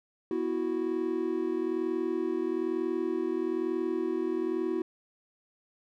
triangle chord, B suspended fourth, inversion none, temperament just, 246.9 / 329.3 / 370.4 Hz, B3 / E4 / F#4, 0 / -2 / +2 cents, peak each -35 / -29 / -29 dBFS, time 0.31-4.82 s, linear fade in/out 2 ms, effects none

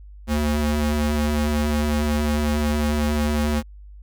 45% pulse ring-modulated tone, 149.1 Hz, D3, 27 cents sharp, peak -16 dBFS, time 0.27-3.63 s, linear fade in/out 50 ms, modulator 77.3 Hz, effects added 50 Hz sine -39 dBFS peak until 4.02 s

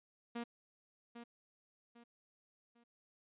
sawtooth tone with echo, 236.1 Hz, A#3, 22 cents sharp, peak -36 dBFS, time 0.35-0.44 s, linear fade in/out 10 ms, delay 800 ms, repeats 3, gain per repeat -9 dB, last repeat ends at 2.84 s, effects resampled to 8000 Hz

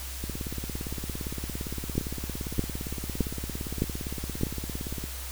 two click trains, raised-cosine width 3 ms, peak -21 / -11 dBFS, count 85 / 5, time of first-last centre 0.24-5.04 / 1.98-4.434 s, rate 17.5 / 1.63 Hz, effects added 64 Hz sine -37 dBFS peak until 5.31 s + white hiss -40 dBFS RMS until 5.31 s

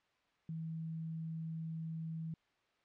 sine tone, 161.8 Hz, E3, 32 cents flat, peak -39 dBFS, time 0.49-2.34 s, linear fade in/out 2 ms, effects white hiss -75 dBFS RMS until 2.84 s + low-pass 3000 Hz 12 dB/octave

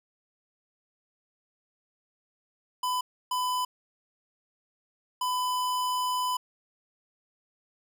square tone bursts at uneven times, 1002 Hz, B5, 25 cents sharp, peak -27 dBFS, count 3, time 2.83-3.01 / 3.31-3.65 / 5.21-6.37 s, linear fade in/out 5 ms, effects none

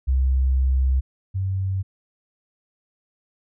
sine tone pair in turn, 65.41 / 95.5 Hz, C2 / G2, 0 / -45 cents, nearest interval perfect fifth, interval 655 cents, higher second, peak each -16 / -21 dBFS, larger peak first, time 0.07-1.01 / 1.34-1.83 s, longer first, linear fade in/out 20 ms, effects none

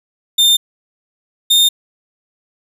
40% pulse tone pair in turn, 3610 / 3644 Hz, A7 / A#7, +44 / -40 cents, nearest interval unison, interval 16 cents, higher second, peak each -7 dBFS, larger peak neither, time 0.38-0.57 / 1.5-1.69 s, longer neither, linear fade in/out 10 ms, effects none

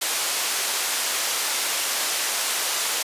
white band-pass noise, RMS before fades -25 dBFS, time 0.01-3.03 s, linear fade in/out 10 ms, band 490 to 9700 Hz, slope 12 dB/octave, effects resampled to 32000 Hz

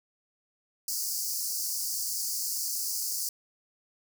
pink high-pass noise, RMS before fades -32 dBFS, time 0.88-3.29 s, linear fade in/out 2 ms, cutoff 4600 Hz, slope 96 dB/octave, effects none

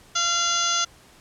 harmonic tone with a mistuned harmonic, 687 Hz, F5, 29 cents flat, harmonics 1 / 2 / 3 / 4 / 5 / 6 / 7 / 8 / 9 / 10, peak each -37 / -25 / -36 / -31 / -28 / -33 / -31 / -37 / -25 / -37 dBFS, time 0.15-0.85 s, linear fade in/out 10 ms, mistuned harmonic 4, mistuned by +55 cents, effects pink hiss -52 dBFS RMS until 1.2 s + low-pass 11000 Hz 12 dB/octave

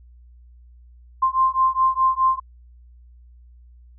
sine beating tone pair, 1046.5 / 1051.3 Hz, C6 / C6, 0 / +8 cents, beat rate 4.8 Hz, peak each -19 dBFS, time 1.22-2.4 s, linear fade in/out 10 ms, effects added 60 Hz sine -45 dBFS peak until 3.98 s

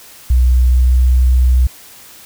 sine tone with pitch glide, 62.3 to 62.95 Hz, B1 to B1, +16 to +34 cents, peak -7 dBFS, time 0.3-1.67 s, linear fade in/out 5 ms, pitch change +18 cents, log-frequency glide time 0.66-1.01 s, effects white hiss -39 dBFS RMS until 2.25 s

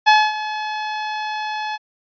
sawtooth tone with ADSR envelope, 855 Hz, A5, 50 cents flat, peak -4 dBFS, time 0.06-1.78 s, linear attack 22 ms, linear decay 240 ms, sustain -15 dB, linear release 33 ms, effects resampled to 11025 Hz

